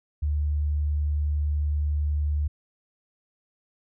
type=tone; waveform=sine; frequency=74.1 Hz; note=D2; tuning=16 cents sharp; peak=-22 dBFS; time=0.22-2.48 s; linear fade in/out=10 ms; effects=none